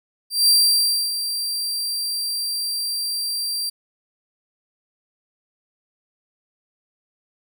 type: tone with ADSR envelope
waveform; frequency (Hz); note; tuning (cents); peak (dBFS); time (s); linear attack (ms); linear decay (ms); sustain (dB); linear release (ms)
sawtooth; 4714; D8; +6; -9; 0.3-3.7; 180; 630; -11; 11
effects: none